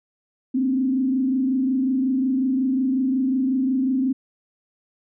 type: tone with frequency modulation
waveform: sine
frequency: 261.6 Hz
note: C4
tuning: in tune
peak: -18 dBFS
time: 0.54-4.13 s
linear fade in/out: 10 ms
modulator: 25.5 Hz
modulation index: 0.63
effects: none